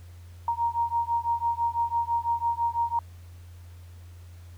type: beating tone pair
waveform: sine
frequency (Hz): 932.3 / 938.3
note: A#5 / A#5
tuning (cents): 0 / +11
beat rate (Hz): 6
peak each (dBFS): -27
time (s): 0.48-2.99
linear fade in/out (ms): 2
effects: added 87 Hz sine -43 dBFS peak until 4.57 s + pink hiss -59 dBFS RMS until 4.57 s